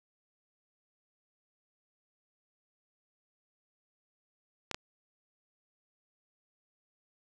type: clicks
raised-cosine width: 0.2 ms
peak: -17 dBFS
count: 2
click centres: 4.713 / 4.745 s
effects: none